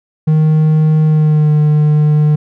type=tone with pitch glide; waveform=triangle; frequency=155.56 to 150.78 Hz; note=D#3 to D3; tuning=0 to +46 cents; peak=-5 dBFS; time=0.27-2.36 s; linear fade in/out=10 ms; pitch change=-54 cents; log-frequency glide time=1.04-1.54 s; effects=none